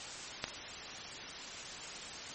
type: clicks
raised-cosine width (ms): 0.2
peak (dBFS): -15 / -29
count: 2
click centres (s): 0.441 / 0.481
effects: white hiss -44 dBFS RMS until 2.34 s + MP3 32 kbps